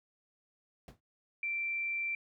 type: noise with exponential decay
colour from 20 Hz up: brown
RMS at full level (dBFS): -38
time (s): 0.88-1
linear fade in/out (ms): 1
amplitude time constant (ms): 26
type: tone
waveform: sine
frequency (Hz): 2349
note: D7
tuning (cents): 0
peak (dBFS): -32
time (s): 1.43-2.15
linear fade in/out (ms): 2
effects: high-pass 100 Hz 12 dB/octave